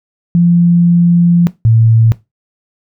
sine tone pair in turn, 172.6 / 113.05 Hz, F3 / A2, -20 / +47 cents, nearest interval perfect fifth, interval 733 cents, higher first, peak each -5 dBFS, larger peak neither, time 0.35-1.47 / 1.65-2.12 s, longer first, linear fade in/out 0 ms, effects noise-tail reverb RT60 0.2 s tail -17 dB re dry

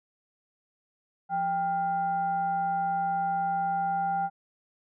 sine tone with frequency modulation, 790 Hz, G5, 13 cents sharp, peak -25 dBFS, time 1.29-4.3 s, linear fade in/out 50 ms, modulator 616 Hz, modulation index 0.41, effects none

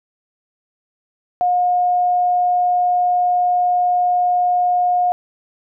sine tone, 717 Hz, F5, 45 cents sharp, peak -13 dBFS, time 1.41-5.12 s, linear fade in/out 0 ms, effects none

